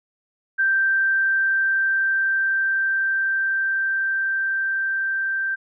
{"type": "tone with level ramp", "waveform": "sine", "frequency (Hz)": 1568, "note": "G6", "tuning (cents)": 0, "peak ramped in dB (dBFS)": [-16, -21], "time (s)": [0.58, 5.56], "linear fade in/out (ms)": 20, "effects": []}